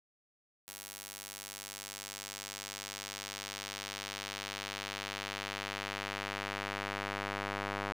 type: tone with band-pass filter sweep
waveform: square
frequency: 50 Hz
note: G1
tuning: 35 cents sharp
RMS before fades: -41 dBFS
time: 0.67-7.93 s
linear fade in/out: 10 ms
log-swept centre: 12000 to 1400 Hz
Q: 0.78
effects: none